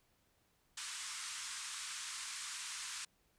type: band-pass noise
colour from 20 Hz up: white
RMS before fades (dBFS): -45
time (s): 0.77-3.05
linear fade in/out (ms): 5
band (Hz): 1000 to 9200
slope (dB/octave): 48
effects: pink hiss -75 dBFS RMS until 3.38 s